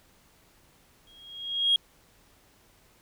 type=tone with exponential growth; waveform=sine; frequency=3273 Hz; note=G#7; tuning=26 cents flat; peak=-16 dBFS; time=1.07-1.76 s; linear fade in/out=2 ms; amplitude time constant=150 ms; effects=tanh soft clip ceiling -15 dBFS + pink hiss -61 dBFS RMS until 3.01 s